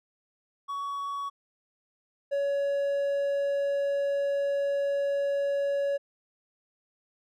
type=tone pair in turn; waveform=triangle; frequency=1124 / 562 Hz; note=C#6 / C#5; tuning=+24 / +24 cents; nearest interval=octave; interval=1200 cents; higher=first; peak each=-29 / -23 dBFS; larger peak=second; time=0.68-1.3 / 2.31-5.98 s; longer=second; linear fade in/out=20 ms; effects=none